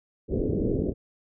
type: low-pass noise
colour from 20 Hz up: white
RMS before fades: -26 dBFS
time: 0.28-0.94 s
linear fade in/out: 50 ms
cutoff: 480 Hz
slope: 48 dB/octave
effects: none

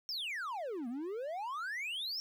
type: exponential two-way sweep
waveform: triangle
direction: down then up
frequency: 5588 to 227 to 5588 Hz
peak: -35 dBFS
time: 0.09-2.2 s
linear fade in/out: 0 ms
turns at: 0.88 s
effects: 12-bit

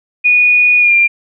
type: tone with pitch glide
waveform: sine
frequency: 2461 to 2388 Hz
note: D#7 to D7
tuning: -20 to +28 cents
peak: -6 dBFS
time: 0.24-1.08 s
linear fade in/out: 20 ms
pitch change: -52 cents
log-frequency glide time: 0.79-0.94 s
effects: none

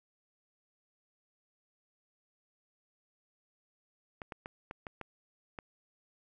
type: clicks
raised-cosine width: 0.5 ms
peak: -26 dBFS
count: 7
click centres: 4.218 / 4.322 / 4.459 / 4.711 / 4.868 / 5.013 / 5.588 s
effects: none

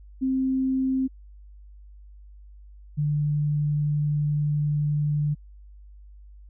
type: tone pair in turn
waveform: sine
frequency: 262.9 / 148.06 Hz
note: C4 / D3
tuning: +8 / +14 cents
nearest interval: minor seventh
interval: 994 cents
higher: first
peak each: -21 dBFS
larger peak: neither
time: 0.21-1.08 / 2.97-5.35 s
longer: second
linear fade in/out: 20 ms
effects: added 50 Hz sine -44 dBFS peak until 6.49 s

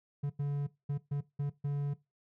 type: tone bursts at uneven times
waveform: triangle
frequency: 143.1 Hz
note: D3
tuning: 45 cents flat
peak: -28 dBFS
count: 6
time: 0.23-0.3 / 0.39-0.67 / 0.89-0.98 / 1.11-1.21 / 1.39-1.5 / 1.64-1.94 s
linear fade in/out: 10 ms
effects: noise-tail reverb RT60 0.2 s tail -18 dB re dry

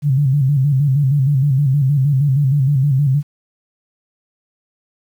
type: tone with vibrato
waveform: sine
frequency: 138.59 Hz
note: C#3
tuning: in tune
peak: -11 dBFS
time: 0.02-3.23 s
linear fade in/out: 50 ms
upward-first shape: square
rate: 6.4 Hz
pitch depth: 90 cents each way
effects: 8-bit

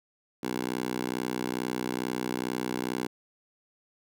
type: tone with high-pass filter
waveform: 10% pulse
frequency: 62.3 Hz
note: B1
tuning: 16 cents sharp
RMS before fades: -32 dBFS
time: 0.43-3.07 s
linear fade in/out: 5 ms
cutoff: 270 Hz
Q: 1.2
effects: none

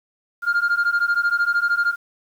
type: beating tone pair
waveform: sine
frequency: 1400 / 1413 Hz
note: F6 / F6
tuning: +4 / +20 cents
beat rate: 13 Hz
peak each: -18 dBFS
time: 0.42-1.96 s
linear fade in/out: 50 ms
effects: tanh soft clip ceiling -14 dBFS + 8-bit

